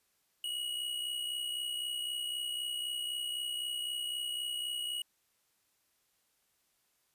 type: tone with amplitude modulation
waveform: square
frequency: 2905 Hz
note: F#7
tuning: 32 cents flat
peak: -33 dBFS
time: 0.44-5.02 s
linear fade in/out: 2 ms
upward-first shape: sine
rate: 63.9 Hz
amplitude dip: 50%
effects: white hiss -75 dBFS RMS until 7.14 s + resampled to 32000 Hz